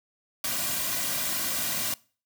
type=noise with comb filter; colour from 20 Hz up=white; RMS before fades=-29 dBFS; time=0.44-1.94 s; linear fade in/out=2 ms; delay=2.3 ms; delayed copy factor=-0.65; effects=noise-tail reverb RT60 0.4 s tail -23 dB re dry